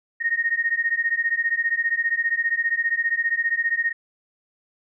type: beating tone pair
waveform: sine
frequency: 1850 / 1865 Hz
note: A#6 / A#6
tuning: -14 / 0 cents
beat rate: 15 Hz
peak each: -23 dBFS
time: 0.2-3.93 s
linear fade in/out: 20 ms
effects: none